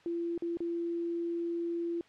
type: tone with dropouts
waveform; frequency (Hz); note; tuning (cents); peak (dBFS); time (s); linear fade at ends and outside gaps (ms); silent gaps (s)
sine; 340; F4; -46; -31; 0.06-2.01; 1; 0.378-0.422 / 0.571-0.604
effects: white hiss -60 dBFS RMS until 2.08 s + low-pass 3000 Hz 12 dB/octave